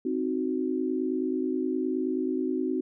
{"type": "chord", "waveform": "sine", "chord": "C diminished", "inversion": "none", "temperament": "equal", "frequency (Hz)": [261.6, 311.1, 370], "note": ["C4", "Eb4", "Gb4"], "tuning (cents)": [0, 0, 0], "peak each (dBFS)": [-29, -31, -30], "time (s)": [0.05, 2.81], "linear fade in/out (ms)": 5, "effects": []}